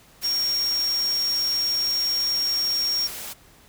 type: tone in noise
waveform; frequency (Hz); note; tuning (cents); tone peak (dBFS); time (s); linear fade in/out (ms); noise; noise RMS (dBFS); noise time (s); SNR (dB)
sine; 5560; F8; -9; -21; 0.23-3.08; 20; white; -35; 0.21-3.34; +11
effects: pink hiss -53 dBFS RMS until 3.68 s